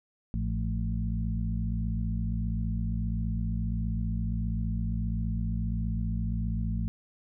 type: harmonic tone with a mistuned harmonic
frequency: 55 Hz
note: A1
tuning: in tune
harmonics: 1 / 2 / 3 / 4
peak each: -30 / -33 / -35 / -36 dBFS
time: 0.34-6.88 s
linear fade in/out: 0 ms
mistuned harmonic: 3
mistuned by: +67 cents
effects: none